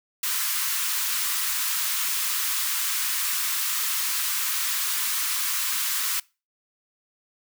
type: high-pass noise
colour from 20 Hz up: white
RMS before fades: -26 dBFS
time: 0.23-6.2 s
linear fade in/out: 5 ms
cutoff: 1000 Hz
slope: 48 dB/octave
effects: noise-tail reverb RT60 0.3 s tail -24 dB re dry